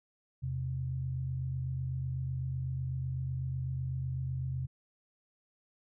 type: tone pair together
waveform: sine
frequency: 81.7 / 129.69 Hz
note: E2 / C3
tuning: -15 / -15 cents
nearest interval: minor sixth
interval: 800 cents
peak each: -39 / -33 dBFS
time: 0.42-4.67 s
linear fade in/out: 20 ms
effects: none